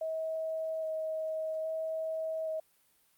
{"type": "tone with vibrato", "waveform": "sine", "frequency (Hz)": 637, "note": "D#5", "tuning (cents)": 41, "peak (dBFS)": -32, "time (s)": [0.01, 2.6], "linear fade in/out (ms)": 5, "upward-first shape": "square", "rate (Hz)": 0.61, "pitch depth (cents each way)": 9, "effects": ["white hiss -69 dBFS RMS until 3.17 s", "Opus 48 kbps"]}